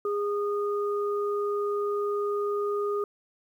sine tone pair together, 410 / 1228.6 Hz, G#4 / D#6, -22 / -22 cents, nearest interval octave + perfect fifth, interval 1900 cents, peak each -26 / -33 dBFS, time 0.05-3.04 s, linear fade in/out 2 ms, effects 10-bit

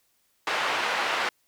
pink band-pass noise, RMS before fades -27 dBFS, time 0.47-1.29 s, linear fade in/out 2 ms, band 760 to 2800 Hz, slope 12 dB/octave, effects white hiss -69 dBFS RMS until 1.47 s

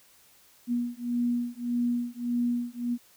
sine beating tone pair, 240 / 241.7 Hz, B3 / B3, -49 / -37 cents, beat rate 1.7 Hz, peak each -29 dBFS, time 0.67-2.98 s, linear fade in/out 50 ms, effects white hiss -59 dBFS RMS until 3.16 s

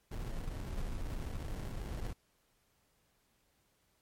brown noise with sample-and-hold, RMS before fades -39 dBFS, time 0.11-2.13 s, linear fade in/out 2 ms, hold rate 1225 Hz, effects pink hiss -74 dBFS RMS until 4.01 s + MP3 64 kbps

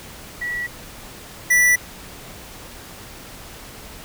sine / square tone pair in turn, 1940 / 1965.9 Hz, B6 / B6, -31 / -8 cents, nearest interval unison, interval 23 cents, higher second, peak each -23 / -13 dBFS, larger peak second, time 0.41-0.67 / 1.5-1.76 s, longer neither, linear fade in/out 10 ms, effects pink hiss -39 dBFS RMS until 4.04 s

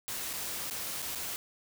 white noise with dropouts, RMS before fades -37 dBFS, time 0.08-1.36 s, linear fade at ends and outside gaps 0 ms, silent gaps 0.331-0.336 / 0.699-0.709 / 1.02-1.025 / 1.15-1.156 s, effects none

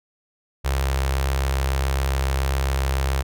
sawtooth tone with notch filter, 67.2 Hz, C2, 47 cents sharp, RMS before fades -22 dBFS, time 0.64-3.23 s, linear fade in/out 20 ms, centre 230 Hz, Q 0.58, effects none

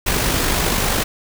pink noise with amplitude modulation, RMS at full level -17 dBFS, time 0.06-1.04 s, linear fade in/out 10 ms, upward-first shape sine, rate 50.1 Hz, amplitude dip 35%, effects none

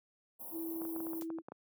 white band-stop noise, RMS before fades -46 dBFS, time 0.39-1.21 s, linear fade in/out 20 ms, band 1000 to 11000 Hz, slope 48 dB/octave
sine tone with pitch glide, 329.6 to 326.9 Hz, E4 to E4, 0 to -14 cents, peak -37 dBFS, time 0.51-1.42 s, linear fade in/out 50 ms, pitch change -14 cents, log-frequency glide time 0.75-1.17 s
clicks, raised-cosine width 1 ms, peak -31 dBFS, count 11, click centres 0.818 / 0.852 / 0.963 / 1.004 / 1.068 / 1.133 / 1.221 / 1.303 / 1.386 / 1.485 / 1.52 s
blue noise with exponential decay, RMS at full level -43 dBFS, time 1.21-1.29 s, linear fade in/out 1 ms, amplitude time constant 16 ms
effects high-pass 200 Hz 12 dB/octave

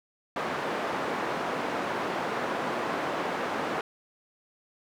white band-pass noise, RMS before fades -31 dBFS, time 0.36-3.81 s, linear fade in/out 2 ms, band 220 to 1100 Hz, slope 12 dB/octave, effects none

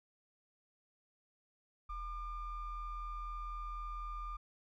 triangle ring-modulated tone, 581 Hz, D5, 19 cents flat, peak -34 dBFS, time 1.89-4.37 s, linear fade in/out 10 ms, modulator 623 Hz, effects tanh soft clip ceiling -33 dBFS

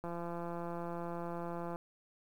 click train, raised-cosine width 1 ms, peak -28 dBFS, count 295, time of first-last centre 0.04-1.759 s, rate 171 Hz, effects 10-bit

